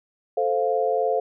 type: chord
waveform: sine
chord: F major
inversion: first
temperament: equal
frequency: 440 / 523.3 / 698.5 Hz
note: A4 / C5 / F5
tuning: 0 / 0 / 0 cents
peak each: -24 dBFS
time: 0.37-1.2 s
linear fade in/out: 5 ms
effects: none